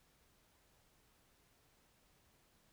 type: silence
effects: pink hiss -72 dBFS RMS until 2.72 s